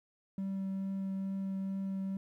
triangle tone with vibrato, 193.2 Hz, G3, 25 cents flat, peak -31 dBFS, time 0.38-2.17 s, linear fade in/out 2 ms, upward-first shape triangle, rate 2.3 Hz, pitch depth 9 cents each way, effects tanh soft clip ceiling -27 dBFS + 12-bit

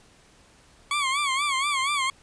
20% pulse tone with vibrato, 1113 Hz, C#6, 7 cents sharp, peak -18 dBFS, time 0.91-2.1 s, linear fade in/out 2 ms, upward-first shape sine, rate 4.2 Hz, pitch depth 110 cents each way, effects pink hiss -56 dBFS RMS until 2.22 s + resampled to 22050 Hz

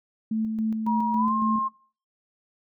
sine tone with tremolo, 220 Hz, A3, in tune, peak -23 dBFS, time 0.31-1.59 s, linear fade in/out 5 ms, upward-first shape square, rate 3.6 Hz, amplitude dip 40%
sine tone with pitch glide, 954 to 1064.7 Hz, A#5 to C6, +40 to +30 cents, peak -23 dBFS, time 0.86-1.69 s, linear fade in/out 20 ms, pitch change +190 cents, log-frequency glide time 1.14-1.34 s
effects noise-tail reverb RT60 0.4 s tail -19 dB re dry

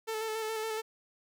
sawtooth tone with vibrato, 440 Hz, A4, in tune, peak -29 dBFS, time 0.07-0.82 s, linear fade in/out 20 ms, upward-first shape square, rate 7.1 Hz, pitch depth 22 cents each way, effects none

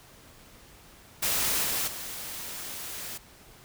white noise with level steps, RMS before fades -27 / -29 / -38 dBFS, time 1.22-3.18 s, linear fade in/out 10 ms, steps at 1.63 / 1.87 s, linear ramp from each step 10 ms, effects pink hiss -53 dBFS RMS until 3.64 s

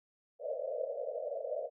white band-pass noise, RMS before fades -38 dBFS, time 0.39-1.7 s, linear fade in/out 50 ms, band 480 to 640 Hz, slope 96 dB/octave, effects none

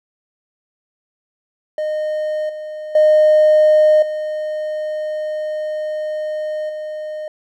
triangle tone with level steps, 614 Hz, D#5, 23 cents flat, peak -16 / -24 / -5 / -18 / -22 dBFS, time 1.78-7.28 s, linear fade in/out 2 ms, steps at 2.49 / 2.95 / 4.02 / 6.69 s, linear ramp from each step 5 ms, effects tanh soft clip ceiling -4 dBFS

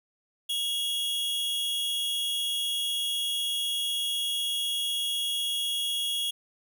45% pulse tone pair together, 2850 / 3332 Hz, F7 / G#7, +34 / +5 cents, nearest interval minor third, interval 271 cents, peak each -38 / -27 dBFS, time 0.49-6.31 s, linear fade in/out 10 ms, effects none

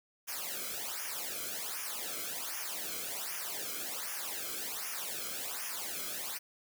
white noise with flanger, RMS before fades -39 dBFS, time 0.27-6.39 s, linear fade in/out 20 ms, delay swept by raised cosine 0.24 to 1.11 ms, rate 1.3 Hz, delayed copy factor -0.9, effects none

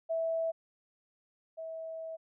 sine tone pair in turn, 655 / 648.2 Hz, E5 / E5, -11 / -29 cents, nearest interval unison, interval 18 cents, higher first, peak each -29 / -38 dBFS, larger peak first, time 0.09-0.52 / 1.57-2.17 s, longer second, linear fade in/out 20 ms, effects none

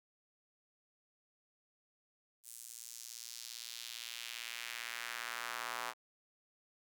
square tone with high-pass filter sweep, 58.8 Hz, A#1, 16 cents sharp, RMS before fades -45 dBFS, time 2.43-5.94 s, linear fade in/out 50 ms, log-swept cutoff 8900 to 990 Hz, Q 1.5, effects none

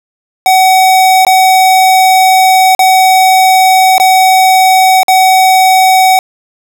square tone with dropouts, 753 Hz, F#5, 30 cents sharp, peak -4 dBFS, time 0.46-6.19 s, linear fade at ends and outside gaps 1 ms, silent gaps 1.25-1.267 / 2.75-2.792 / 3.981-3.999 / 5.032-5.082 s, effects none

